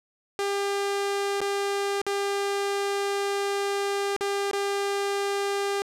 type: tone with dropouts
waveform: sawtooth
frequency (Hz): 400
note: G4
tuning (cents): +35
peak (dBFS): -21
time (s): 0.39-5.82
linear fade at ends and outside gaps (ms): 0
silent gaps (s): 1.405-1.415 / 2.016-2.066 / 4.164-4.209 / 4.512-4.532
effects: low-pass 10000 Hz 12 dB/octave